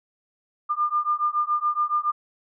sine beating tone pair, 1200 / 1207.1 Hz, D6 / D6, +37 / +47 cents, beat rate 7.1 Hz, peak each -24 dBFS, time 0.69-2.12 s, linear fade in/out 20 ms, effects none

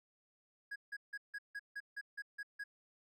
triangle tone bursts, 1656 Hz, G#6, 5 cents flat, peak -39 dBFS, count 10, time 0.71-2.64 s, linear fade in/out 10 ms, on 49 ms, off 160 ms, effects none

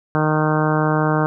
harmonic tone, 154.2 Hz, D#3, 15 cents flat, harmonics 1 / 2 / 3 / 4 / 5 / 6 / 7 / 8 / 9 / 10, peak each -19 / -22 / -24 / -25 / -26 / -27 / -27 / -28 / -29 / -29 dBFS, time 0.15-1.26 s, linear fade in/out 0 ms, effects none

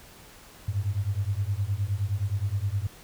sine beating tone pair, 95.4 / 105 Hz, G2 / G#2, -47 / +19 cents, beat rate 9.6 Hz, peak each -28 dBFS, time 0.68-2.87 s, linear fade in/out 5 ms, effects pink hiss -50 dBFS RMS until 3.03 s

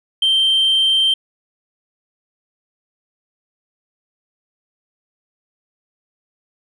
sine tone, 3136 Hz, G7, in tune, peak -10 dBFS, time 0.22-1.14 s, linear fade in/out 5 ms, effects tanh soft clip ceiling -10 dBFS

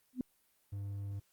sine tone with exponential growth, 252.6 Hz, B3, 39 cents sharp, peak -28 dBFS, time 0.13-0.21 s, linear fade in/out 2 ms, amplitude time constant 17 ms
triangle tone, 100 Hz, G2, 35 cents sharp, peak -36 dBFS, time 0.72-1.2 s, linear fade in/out 10 ms
effects white hiss -73 dBFS RMS until 1.32 s + Opus 32 kbps

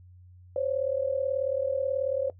sine tone pair together, 522.6 / 561 Hz, C5 / C#5, -2 / +21 cents, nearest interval minor second, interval 123 cents, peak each -28 dBFS, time 0.56-2.3 s, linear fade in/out 2 ms, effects noise-tail reverb RT60 0.1 s tail -17 dB re dry + added 90 Hz sine -49 dBFS peak until 2.39 s

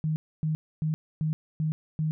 sine tone bursts, 156 Hz, D#3, 5 cents sharp, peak -24 dBFS, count 6, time 0.04-2.11 s, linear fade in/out 0 ms, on 120 ms, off 270 ms, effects none

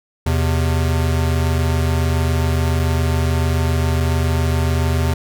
square tone pair together, 81.46 / 128.6 Hz, E2 / C3, -20 / -30 cents, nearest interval minor sixth, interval 790 cents, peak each -17 / -21 dBFS, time 0.26-5.14 s, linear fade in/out 5 ms, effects none

